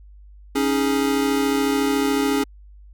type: chord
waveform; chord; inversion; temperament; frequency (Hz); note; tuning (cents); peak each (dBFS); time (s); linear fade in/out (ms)
square; C# suspended second; none; equal; 277.2 / 311.1 / 415.3; C#4 / D#4 / G#4; 0 / 0 / 0; -21 / -27 / -24; 0.55-2.44; 10
effects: added 50 Hz sine -42 dBFS peak until 2.93 s